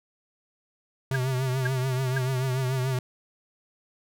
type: tone with vibrato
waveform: square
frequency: 130 Hz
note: C3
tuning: 11 cents flat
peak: -25 dBFS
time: 1.11-2.99 s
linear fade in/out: 2 ms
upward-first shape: triangle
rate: 6.9 Hz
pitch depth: 71 cents each way
type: tone bursts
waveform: sine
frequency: 1623 Hz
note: G#6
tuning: 40 cents flat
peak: -25 dBFS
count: 3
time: 1.14-2.183 s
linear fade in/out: 5 ms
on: 21 ms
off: 490 ms
effects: none